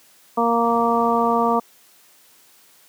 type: harmonic tone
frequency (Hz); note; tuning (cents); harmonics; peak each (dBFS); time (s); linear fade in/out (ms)
233.1; A#3; 0; 1 / 2 / 3 / 4 / 5; -22 / -22 / -22 / -22 / -22; 0.37-1.6; 10
type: noise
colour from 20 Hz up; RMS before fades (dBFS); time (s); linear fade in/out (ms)
brown; -38; 0.64-1.56; 5
effects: white hiss -53 dBFS RMS until 2.88 s + high-pass 150 Hz 12 dB/octave